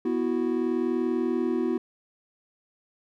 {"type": "chord", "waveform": "triangle", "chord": "B suspended fourth", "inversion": "none", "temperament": "equal", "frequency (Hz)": [246.9, 329.6, 370], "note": ["B3", "E4", "F#4"], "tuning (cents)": [0, 0, 0], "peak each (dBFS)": -26, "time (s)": [0.05, 1.78], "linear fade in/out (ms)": 5, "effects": []}